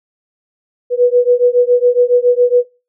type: beating tone pair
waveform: sine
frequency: 486.7 / 493.9 Hz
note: B4 / B4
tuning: -25 / 0 cents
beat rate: 7.2 Hz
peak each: -11 dBFS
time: 0.9-2.65 s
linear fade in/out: 50 ms
effects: noise-tail reverb RT60 0.3 s tail -22 dB re dry